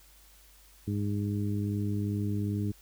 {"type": "harmonic tone", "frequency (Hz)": 102.4, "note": "G#2", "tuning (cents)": -24, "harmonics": [1, 2, 3, 4], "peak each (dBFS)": [-30, -33, -36, -43], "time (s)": [0.87, 2.72], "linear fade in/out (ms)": 10, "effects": ["added 50 Hz sine -58 dBFS peak until 2.81 s", "white hiss -59 dBFS RMS until 2.81 s"]}